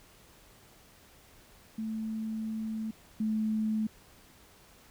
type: tone pair in turn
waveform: sine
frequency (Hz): 220 / 217.3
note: A3 / A3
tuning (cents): 0 / -21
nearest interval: unison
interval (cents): 21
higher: first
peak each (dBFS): -32 / -27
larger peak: second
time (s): 1.78-2.91 / 3.2-3.87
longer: first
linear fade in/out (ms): 5
effects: pink hiss -58 dBFS RMS until 4.9 s